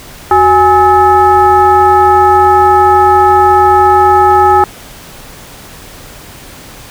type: tone with frequency modulation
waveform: sine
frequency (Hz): 830.6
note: G#5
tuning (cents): 0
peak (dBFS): -3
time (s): 0.31-4.64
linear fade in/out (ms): 2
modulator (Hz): 457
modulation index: 1
effects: pink hiss -32 dBFS RMS until 6.9 s